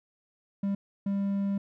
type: tone bursts at uneven times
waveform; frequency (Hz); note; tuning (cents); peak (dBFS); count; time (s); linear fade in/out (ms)
triangle; 198.5; G3; +22; -24; 2; 0.63-0.75 / 1.06-1.58; 5
effects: none